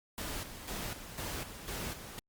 pink noise with tremolo, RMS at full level -39 dBFS, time 0.18-2.19 s, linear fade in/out 0 ms, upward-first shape square, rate 2 Hz, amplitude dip 60%, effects Opus 48 kbps

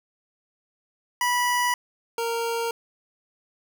25% pulse tone pair in turn, 979 / 463.3 Hz, B5 / A#4, -15 / -11 cents, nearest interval octave + minor second, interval 1296 cents, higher first, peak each -17 / -21 dBFS, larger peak first, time 1.21-1.74 / 2.18-2.71 s, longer neither, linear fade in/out 2 ms, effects none

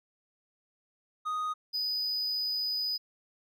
triangle tone pair in turn, 1244.5 / 4978 Hz, D#6 / D#8, 0 / 0 cents, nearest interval 2 octaves, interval 2400 cents, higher second, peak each -28 / -28 dBFS, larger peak neither, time 1.25-1.54 / 1.73-2.98 s, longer second, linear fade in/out 20 ms, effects none

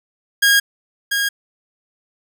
sawtooth tone with echo, 1632 Hz, G#6, 31 cents flat, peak -7 dBFS, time 0.42-0.6 s, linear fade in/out 10 ms, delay 690 ms, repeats 1, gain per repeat -6 dB, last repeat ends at 1.29 s, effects none

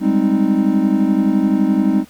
triangle chord, Ab major seventh, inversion third, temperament equal, 196 / 207.7 / 261.6 / 311.1 Hz, G3 / Ab3 / C4 / Eb4, 0 / 0 / 0 / 0 cents, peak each -16 dBFS, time 0-2.05 s, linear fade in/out 50 ms, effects pink hiss -47 dBFS RMS until 2.09 s

